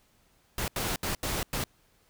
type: noise bursts at uneven times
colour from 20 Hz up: pink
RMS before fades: -31 dBFS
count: 5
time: 0.58-0.68 / 0.76-0.96 / 1.03-1.15 / 1.23-1.43 / 1.53-1.64 s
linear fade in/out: 2 ms
effects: pink hiss -66 dBFS RMS until 2.09 s